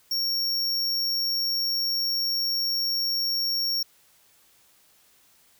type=tone; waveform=square; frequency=5520 Hz; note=F8; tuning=21 cents flat; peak=-24 dBFS; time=0.11-3.83 s; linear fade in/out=5 ms; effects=white hiss -60 dBFS RMS until 5.59 s